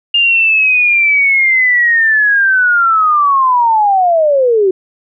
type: linear sweep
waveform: sine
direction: down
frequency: 2825 to 364.2 Hz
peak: -7 dBFS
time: 0.14-4.71 s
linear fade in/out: 5 ms
effects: none